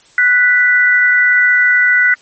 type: tone pair together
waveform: sine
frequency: 1480 / 1975.5 Hz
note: F#6 / B6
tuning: 0 / 0 cents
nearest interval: perfect fourth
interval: 500 cents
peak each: -10 dBFS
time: 0.18-2.14 s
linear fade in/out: 2 ms
effects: white hiss -47 dBFS RMS until 2.21 s + MP3 32 kbps